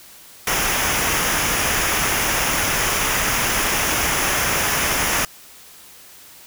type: noise with comb filter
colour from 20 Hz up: pink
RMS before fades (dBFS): -20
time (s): 0.47-5.25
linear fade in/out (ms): 2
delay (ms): 0.24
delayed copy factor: -0.6
effects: white hiss -44 dBFS RMS until 6.46 s